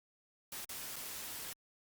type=noise with dropouts; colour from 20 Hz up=white; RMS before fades=-44 dBFS; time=0.52-1.53 s; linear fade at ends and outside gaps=2 ms; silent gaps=0.647-0.692 / 0.959-0.963 s; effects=Opus 48 kbps